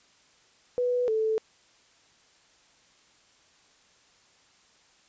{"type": "tone pair in turn", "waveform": "sine", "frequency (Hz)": [492.9, 439.1], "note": ["B4", "A4"], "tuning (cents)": [-3, -4], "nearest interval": "major second", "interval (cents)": 201, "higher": "first", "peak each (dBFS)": -23, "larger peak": "neither", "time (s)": [[0.78, 1.08], [1.08, 1.38]], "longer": "neither", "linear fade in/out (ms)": 0, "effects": ["white hiss -61 dBFS RMS until 5.08 s", "resampled to 16000 Hz"]}